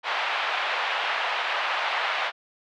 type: band-pass noise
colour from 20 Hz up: pink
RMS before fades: -27 dBFS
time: 0.03-2.32 s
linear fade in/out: 50 ms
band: 710 to 3300 Hz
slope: 24 dB/octave
effects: none